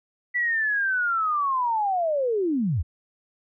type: linear sweep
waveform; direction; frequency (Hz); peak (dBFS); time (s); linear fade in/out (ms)
sine; down; 1975.5 to 63.2; -21; 0.34-2.83; 20
effects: none